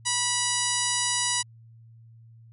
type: harmonic tone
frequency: 975 Hz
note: B5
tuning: 23 cents flat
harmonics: 1 / 2 / 3 / 4 / 5 / 6 / 7 / 8 / 9 / 10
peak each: -33 / -33 / -33 / -33 / -33 / -33 / -33 / -33 / -33 / -33 dBFS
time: 0.05-1.43 s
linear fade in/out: 20 ms
effects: added 114 Hz sine -48 dBFS peak until 2.52 s